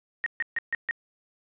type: tone bursts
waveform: sine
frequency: 1864.7 Hz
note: A#6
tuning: in tune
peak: -24 dBFS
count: 5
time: 0.24-0.91 s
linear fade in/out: 0 ms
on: 22 ms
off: 140 ms
effects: resampled to 8000 Hz + 11-bit